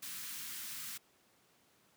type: band-stop noise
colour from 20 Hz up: white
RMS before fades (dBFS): -44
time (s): 0.02-0.98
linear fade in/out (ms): 10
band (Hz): 260 to 1200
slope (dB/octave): 24
effects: pink hiss -69 dBFS RMS until 1.96 s + high-pass 150 Hz 12 dB/octave